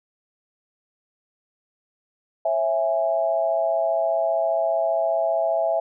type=tone cluster; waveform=sine; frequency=545 / 660 / 827 Hz; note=C#5 / E5 / G#5; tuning=-29 / +2 / -8 cents; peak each=-28 / -20 / -28 dBFS; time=2.45-5.8 s; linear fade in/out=5 ms; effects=none